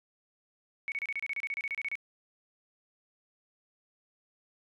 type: tone bursts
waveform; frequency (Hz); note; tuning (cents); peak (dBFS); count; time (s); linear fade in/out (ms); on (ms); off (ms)
sine; 2224; C#7; +5; -31; 16; 0.88-1.954; 0; 39; 30
effects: resampled to 24000 Hz